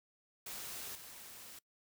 white noise with level steps, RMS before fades -45 / -52 dBFS, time 0.46-1.59 s, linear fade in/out 5 ms, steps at 0.95 s, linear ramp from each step 5 ms, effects noise-tail reverb RT60 0.1 s tail -22 dB re dry

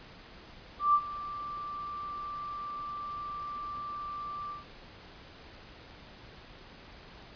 sine tone with ADSR envelope, 1174.7 Hz, D6, in tune, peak -19 dBFS, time 0.79-4.65 s, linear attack 150 ms, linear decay 61 ms, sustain -17 dB, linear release 150 ms, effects pink hiss -51 dBFS RMS until 7.35 s + resampled to 11025 Hz

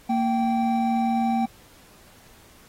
triangle tone pair together, 231 / 777 Hz, A#3 / G5, -16 / -16 cents, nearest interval octave + major sixth, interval 2100 cents, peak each -20 / -22 dBFS, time 0.09-1.46 s, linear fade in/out 10 ms, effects pink hiss -53 dBFS RMS until 2.68 s + AAC 48 kbps

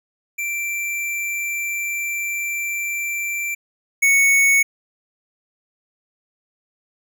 square tone pair in turn, 2349 / 2217 Hz, D7 / C#7, 0 / 0 cents, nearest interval minor second, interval 100 cents, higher first, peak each -23 / -13 dBFS, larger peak second, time 0.38-3.55 / 4.02-4.63 s, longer first, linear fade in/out 10 ms, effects none

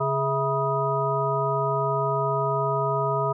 harmonic tone with a mistuned harmonic, 138.59 Hz, C#3, in tune, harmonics 1 / 3 / 5 / 7 / 9, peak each -28 / -28 / -28 / -28 / -28 dBFS, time 0-3.33 s, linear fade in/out 10 ms, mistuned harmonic 5, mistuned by -95 cents, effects none

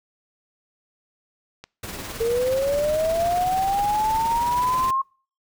click, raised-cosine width 0.2 ms, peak -21 dBFS, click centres 1.64 s
pink noise with tremolo, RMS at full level -32 dBFS, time 1.83-4.91 s, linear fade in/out 5 ms, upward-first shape sine, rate 19 Hz, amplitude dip 40%
sine linear sweep, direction up, 450.7 to 1080 Hz, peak -19 dBFS, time 2.2-5.02 s, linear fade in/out 10 ms
effects noise-tail reverb RT60 0.4 s tail -24 dB re dry

